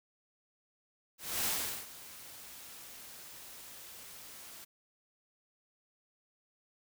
white noise with ADSR envelope, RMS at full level -32 dBFS, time 1.18-4.65 s, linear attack 270 ms, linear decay 410 ms, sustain -18 dB, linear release 12 ms, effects none

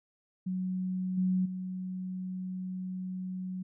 sine tone with level steps, 185 Hz, F#3, in tune, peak -30 / -25 / -34 dBFS, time 0.46-3.63 s, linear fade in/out 10 ms, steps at 1.17 / 1.45 s, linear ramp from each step 10 ms, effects none

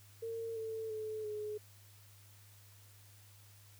sine tone with pitch steps, 455.4 / 444.2 / 433.3 / 422.7 Hz, A#4 / A4 / A4 / G#4, -40 / +16 / -27 / +31 cents, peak -38 dBFS, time 0.22-1.58 s, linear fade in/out 10 ms, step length 340 ms, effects added 101 Hz sine -59 dBFS peak until 3.79 s + white hiss -63 dBFS RMS until 3.79 s

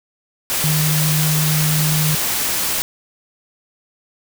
sine tone in noise, 153.7 Hz, D#3, 21 cents flat, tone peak -16 dBFS, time 0.64-2.15 s, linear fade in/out 0 ms, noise white, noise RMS -20 dBFS, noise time 0.5-2.82 s, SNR +1 dB, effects none

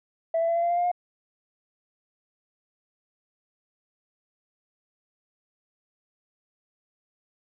sine tone with pitch steps, 659.3 / 666.6 / 673.9 / 681.4 / 688.9 / 696.5 / 704.2 / 711.9 Hz, E5 / E5 / E5 / F5 / F5 / F5 / F5 / F5, 0 / +19 / +38 / -43 / -24 / -5 / +14 / +33 cents, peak -20 dBFS, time 0.34-0.916 s, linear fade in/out 5 ms, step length 72 ms, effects tanh soft clip ceiling -18 dBFS

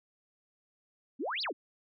sine exponential two-way sweep, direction up then down, 220 to 5310 to 220 Hz, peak -32 dBFS, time 1.19-1.53 s, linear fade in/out 20 ms, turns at 1.42 s, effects none

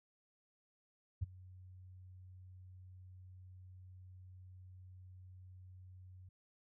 sine tone with ADSR envelope, 92.2 Hz, F#2, 6 cents flat, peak -31 dBFS, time 1.21-6.29 s, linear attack 19 ms, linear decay 18 ms, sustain -22 dB, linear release 5 ms, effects none

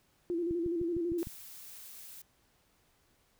sine tone with vibrato, 341.4 Hz, F4, 39 cents flat, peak -30 dBFS, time 0.3-1.23 s, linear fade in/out 0 ms, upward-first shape square, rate 12 Hz, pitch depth 51 cents each way
click train, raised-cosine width 5 ms, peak -30 dBFS, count 6, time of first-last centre 0.51-1.271 s, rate 6.57 Hz
blue noise, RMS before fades -49 dBFS, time 1.18-2.22 s, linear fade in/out 5 ms
effects pink hiss -70 dBFS RMS until 3.39 s

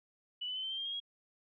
sine tone with pitch steps, 2960 / 3007 / 3054 / 3102 / 3151 / 3200 / 3250 / 3301 Hz, F#7 / F#7 / G7 / G7 / G7 / G7 / G#7 / G#7, 0 / +27 / -46 / -19 / +8 / +35 / -38 / -11 cents, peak -36 dBFS, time 0.41-1.002 s, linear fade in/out 10 ms, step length 74 ms, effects none

